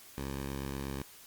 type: tone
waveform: 10% pulse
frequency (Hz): 68.3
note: C#2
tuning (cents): -25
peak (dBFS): -28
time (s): 0.18-1.02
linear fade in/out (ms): 0
effects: white hiss -54 dBFS RMS until 1.26 s + Opus 48 kbps